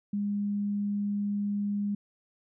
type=tone; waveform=sine; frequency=203.9 Hz; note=G#3; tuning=32 cents flat; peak=-27 dBFS; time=0.13-1.95 s; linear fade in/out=5 ms; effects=none